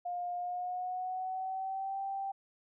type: tone with pitch glide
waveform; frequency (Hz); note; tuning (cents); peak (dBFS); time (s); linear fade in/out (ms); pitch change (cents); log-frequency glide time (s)
sine; 709 to 782.2; F5 to G5; +26 to -4; -34; 0.05-2.32; 10; +170; 0.36-2
effects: none